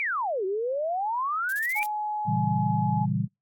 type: exponential two-way sweep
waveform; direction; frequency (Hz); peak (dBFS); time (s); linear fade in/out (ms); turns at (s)
sine; down then up; 2400 to 367 to 2400; -25; 0-1.83; 0; 0.45
type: noise bursts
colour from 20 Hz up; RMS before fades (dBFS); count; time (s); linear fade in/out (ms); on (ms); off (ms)
violet; -37; 6; 1.49-1.861; 2; 36; 31
type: tone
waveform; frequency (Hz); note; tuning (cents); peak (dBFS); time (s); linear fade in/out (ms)
sine; 845; G#5; +30; -27; 1.75-3.06; 20
type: chord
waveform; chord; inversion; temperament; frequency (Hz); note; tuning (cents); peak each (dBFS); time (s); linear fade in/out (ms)
sine; A# diminished seventh; none; equal; 116.54 / 138.59 / 164.81 / 196; A#2 / C#3 / E3 / G3; 0 / 0 / 0 / 0; -29; 2.25-3.28; 50
effects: noise-tail reverb RT60 0.2 s tail -26 dB re dry + AAC 64 kbps